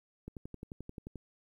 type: click train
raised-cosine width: 3 ms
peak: -30 dBFS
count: 11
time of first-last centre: 0.28-1.157 s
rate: 11.4 Hz
effects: 11-bit